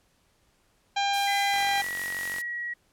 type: harmonic tone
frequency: 800 Hz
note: G5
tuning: 35 cents sharp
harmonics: 1 / 2 / 3 / 4 / 5 / 6 / 7 / 8 / 9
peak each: -25 / -34 / -33 / -34 / -34 / -47 / -43 / -46 / -46 dBFS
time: 0.96-1.82 s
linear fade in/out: 10 ms
type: noise with tremolo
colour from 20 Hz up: blue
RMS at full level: -36 dBFS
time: 1.13-2.42 s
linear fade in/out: 10 ms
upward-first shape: triangle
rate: 4.7 Hz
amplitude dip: 25%
type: tone with pitch glide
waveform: sine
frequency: 2017 to 1912.6 Hz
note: B6 to A#6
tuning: +36 to +44 cents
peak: -30 dBFS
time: 1.27-2.74 s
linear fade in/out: 10 ms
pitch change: -92 cents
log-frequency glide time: 1.48-1.99 s
type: click train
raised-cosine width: 0.3 ms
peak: -22 dBFS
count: 40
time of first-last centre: 1.54-2.384 s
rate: 46.2 Hz
effects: pink hiss -67 dBFS RMS until 2.92 s + low-pass 12000 Hz 12 dB/octave